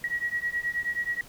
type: beating tone pair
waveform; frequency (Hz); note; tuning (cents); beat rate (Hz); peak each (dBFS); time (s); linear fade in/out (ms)
sine; 1909 / 1918.4; A#6 / A#6; +41 / +49; 9.4; -30; 0.04-1.21; 2
effects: pink hiss -50 dBFS RMS until 1.28 s